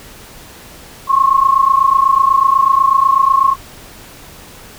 sine tone pair together, 1066.9 / 1095 Hz, C6 / C#6, +33 / -22 cents, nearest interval unison, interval 45 cents, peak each -11 dBFS, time 1.07-3.56 s, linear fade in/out 50 ms, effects pink hiss -37 dBFS RMS until 4.78 s

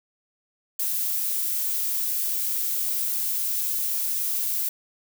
violet noise, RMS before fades -26 dBFS, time 0.79-4.69 s, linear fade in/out 5 ms, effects none

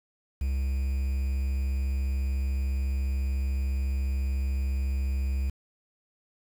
triangle tone with quantisation, 67 Hz, C2, 42 cents sharp, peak -23 dBFS, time 0.41-5.5 s, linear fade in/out 5 ms, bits 8, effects none

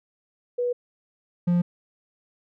sine / triangle tone pair in turn, 488.4 / 175.19 Hz, B4 / F3, -19 / +6 cents, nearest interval octave + tritone, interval 1775 cents, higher first, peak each -22 / -16 dBFS, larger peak second, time 0.58-0.73 / 1.47-1.62 s, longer neither, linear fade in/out 10 ms, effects none

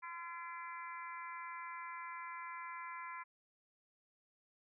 harmonic tone with a mistuned harmonic, 340.8 Hz, F4, 42 cents flat, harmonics 3 / 4 / 5 / 6 / 7, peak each -46 / -52 / -54 / -52 / -55 dBFS, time 0.02-3.24 s, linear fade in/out 20 ms, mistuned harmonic 7, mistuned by -26 cents, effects none

